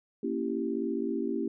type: chord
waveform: sine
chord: A# diminished seventh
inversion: none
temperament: equal with one note detuned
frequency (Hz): 233.1 / 277.2 / 332.7 / 392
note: A#3 / C#4 / E4 / G4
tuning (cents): 0 / 0 / +16 / 0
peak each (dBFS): -34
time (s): 0.23-1.48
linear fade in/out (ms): 5
effects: none